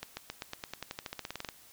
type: accelerating click train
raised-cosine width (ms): 0.2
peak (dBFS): -20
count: 19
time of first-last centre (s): 0.03-1.488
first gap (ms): 140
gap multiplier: 0.93
effects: white hiss -57 dBFS RMS until 1.72 s